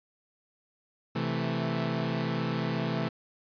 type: chord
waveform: sawtooth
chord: A minor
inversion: first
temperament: equal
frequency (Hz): 130.81 / 164.81 / 220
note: C3 / E3 / A3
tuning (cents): 0 / 0 / 0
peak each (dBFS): -29 / -28 / -29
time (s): 1.15-3.09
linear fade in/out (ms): 10
effects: resampled to 11025 Hz